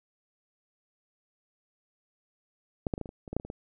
clicks, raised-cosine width 2 ms, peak -15 / -15 / -23 / -21 / -27 / -29 / -29 / -22 / -13 / -27 / -28 / -23 dBFS, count 12, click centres 2.868 / 2.938 / 2.979 / 3.013 / 3.058 / 3.091 / 3.278 / 3.33 / 3.366 / 3.399 / 3.45 / 3.501 s, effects none

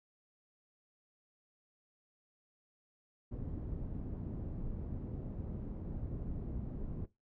pink low-pass noise, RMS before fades -41 dBFS, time 3.31-7.06 s, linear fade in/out 10 ms, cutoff 270 Hz, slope 12 dB/octave, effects noise-tail reverb RT60 0.2 s tail -17 dB re dry

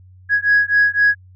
sine beating tone pair, 1661.2 / 1665.1 Hz, G#6 / G#6, 0 / +4 cents, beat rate 3.9 Hz, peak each -14 dBFS, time 0.29-1.15 s, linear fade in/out 50 ms, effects tanh soft clip ceiling -6 dBFS + added 92 Hz sine -42 dBFS peak until 1.35 s

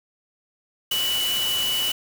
sine tone in noise, 2960 Hz, F#7, in tune, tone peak -22 dBFS, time 0.91-1.92 s, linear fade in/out 5 ms, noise white, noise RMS -29 dBFS, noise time 0.91-1.92 s, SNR +4 dB, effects none

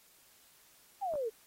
sine exponential sweep, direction down, 832 to 426.5 Hz, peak -32 dBFS, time 1.01-1.3 s, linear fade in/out 20 ms
clicks, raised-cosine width 1 ms, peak -34 dBFS, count 2, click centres 1.138 / 1.155 s
effects white hiss -63 dBFS RMS until 1.46 s + AAC 48 kbps

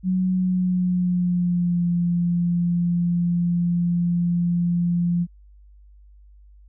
sine tone with pitch glide, 184.8 to 173.42 Hz, F#3 to F3, -2 to -12 cents, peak -18 dBFS, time 0.03-5.27 s, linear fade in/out 50 ms, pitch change -110 cents, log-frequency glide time 0.31-1.86 s, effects added 50 Hz sine -46 dBFS peak until 6.68 s

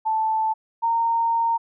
sine tone pair in turn, 879 / 921.4 Hz, A5 / A#5, -2 / -20 cents, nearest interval minor second, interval 82 cents, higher second, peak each -19 / -18 dBFS, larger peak second, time 0.05-0.54 / 0.82-1.58 s, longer second, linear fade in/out 20 ms, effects none

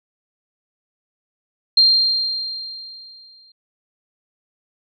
sine tone with exponential decay, 4187 Hz, C8, in tune, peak -8 dBFS, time 1.77-3.52 s, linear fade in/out 5 ms, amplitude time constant 380 ms, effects none

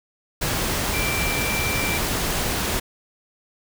sine tone in noise, 2349 Hz, D7, in tune, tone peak -26 dBFS, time 0.93-1.98 s, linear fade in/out 10 ms, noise pink, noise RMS -24 dBFS, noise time 0.41-2.8 s, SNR -5 dB, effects none

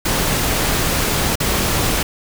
pink noise with dropouts, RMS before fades -18 dBFS, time 0.05-2.03 s, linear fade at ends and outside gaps 5 ms, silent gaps 1.356-1.401 s, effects none

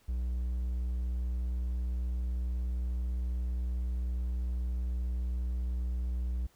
triangle tone, 61.2 Hz, B1, 15 cents flat, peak -28 dBFS, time 0.08-6.47 s, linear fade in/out 10 ms, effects pink hiss -66 dBFS RMS until 6.55 s

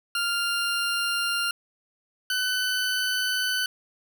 20% pulse tone pair in turn, 1396.9 / 1504.6 Hz, F6 / F#6, 0 / +29 cents, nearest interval minor second, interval 129 cents, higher second, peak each -19 dBFS, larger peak neither, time 0.15-1.51 / 2.3-3.66 s, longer neither, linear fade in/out 2 ms, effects none

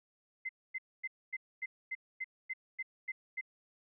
sine tone bursts, 2066 Hz, C7, 22 cents flat, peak -35 dBFS, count 11, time 0.45-3.412 s, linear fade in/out 10 ms, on 42 ms, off 250 ms, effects none

